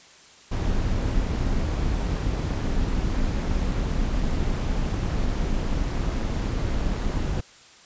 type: noise with amplitude modulation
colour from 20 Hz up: brown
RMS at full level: -22 dBFS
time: 0.51-7.41 s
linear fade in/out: 10 ms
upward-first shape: sine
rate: 227 Hz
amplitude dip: 50%
effects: white hiss -50 dBFS RMS until 7.85 s + resampled to 16000 Hz